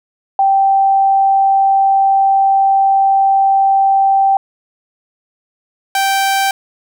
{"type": "tone pair in turn", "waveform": ["sine", "sawtooth"], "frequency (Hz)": [781, 781], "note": ["G5", "G5"], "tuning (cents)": [-7, -7], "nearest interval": "unison", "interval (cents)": 0, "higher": "neither", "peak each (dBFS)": -8, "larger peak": "neither", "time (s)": [[0.39, 4.37], [5.95, 6.51]], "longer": "first", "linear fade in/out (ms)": 2, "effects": []}